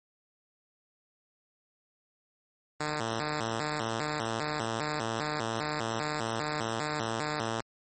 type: tone with vibrato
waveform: 5% pulse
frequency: 130.81 Hz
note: C3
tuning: in tune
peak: -19 dBFS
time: 2.8-7.61 s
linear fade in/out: 2 ms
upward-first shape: square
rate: 2.5 Hz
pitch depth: 250 cents each way
effects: MP3 32 kbps